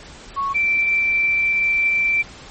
sine tone pair in turn, 1105 / 2341 Hz, C#6 / D7, -6 / -6 cents, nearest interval octave + minor second, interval 1300 cents, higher second, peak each -19 / -15 dBFS, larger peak second, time 0.36-0.54 / 0.54-2.23 s, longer second, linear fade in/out 20 ms, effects pink hiss -40 dBFS RMS until 2.5 s + MP3 32 kbps

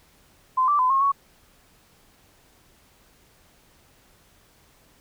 sine tone with pitch steps, 1031 / 1168 / 1016 / 1080 / 1115 Hz, C6 / D6 / B5 / C#6 / C#6, -26 / -10 / +49 / -45 / +10 cents, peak -17 dBFS, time 0.57-1.12 s, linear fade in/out 10 ms, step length 110 ms, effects pink hiss -58 dBFS RMS until 5 s

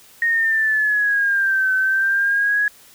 sine exponential two-way sweep, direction down then up, 1864.7 to 1524 to 1678 Hz, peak -15 dBFS, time 0.22-2.68 s, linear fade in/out 2 ms, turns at 1.73 s, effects white hiss -48 dBFS RMS until 2.94 s

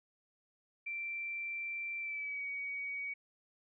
sine tone with pitch glide, 2349 to 2255 Hz, D7 to C#7, 0 to +29 cents, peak -37 dBFS, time 0.86-3.14 s, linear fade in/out 10 ms, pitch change -71 cents, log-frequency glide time 1.99-2.44 s, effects none

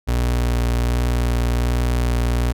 35% pulse tone with vibrato, 60.1 Hz, B1, 46 cents flat, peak -15 dBFS, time 0.07-2.53 s, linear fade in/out 20 ms, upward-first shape triangle, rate 1.3 Hz, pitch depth 18 cents each way, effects none

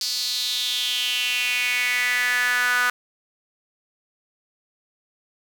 sawtooth tone with high-pass filter sweep, 246.9 Hz, B3, in tune, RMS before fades -23 dBFS, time 0.01-2.9 s, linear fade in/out 2 ms, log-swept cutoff 4700 to 1400 Hz, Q 5.2, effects 7-bit

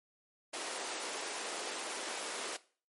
pink high-pass noise, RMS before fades -40 dBFS, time 0.53-2.57 s, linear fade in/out 10 ms, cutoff 350 Hz, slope 24 dB/octave, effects noise-tail reverb RT60 0.4 s tail -18 dB re dry + MP3 48 kbps

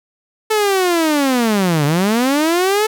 sawtooth linear two-way sweep, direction down then up, 440 to 140 to 440 Hz, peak -9 dBFS, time 0.5-2.87 s, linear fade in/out 10 ms, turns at 1.85 s, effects none

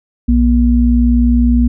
sine tone pair together, 60.49 / 240 Hz, B1 / B3, -35 / -49 cents, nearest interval 2 octaves, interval 2386 cents, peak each -10 dBFS, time 0.28-1.68 s, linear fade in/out 10 ms, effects none

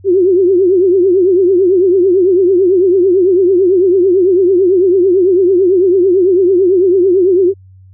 sine tone with vibrato, 370 Hz, F#4, in tune, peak -6 dBFS, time 0.04-7.54 s, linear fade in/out 50 ms, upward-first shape triangle, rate 9 Hz, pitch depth 150 cents each way, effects added 94 Hz sine -37 dBFS peak until 7.93 s

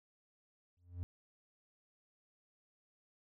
triangle tone with exponential growth, 88 Hz, F2, 14 cents sharp, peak -33 dBFS, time 0.77-1.03 s, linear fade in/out 0 ms, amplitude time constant 55 ms, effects none

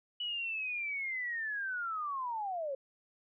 sine linear sweep, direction down, 2960 to 523.3 Hz, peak -34 dBFS, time 0.2-2.75 s, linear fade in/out 5 ms, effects none

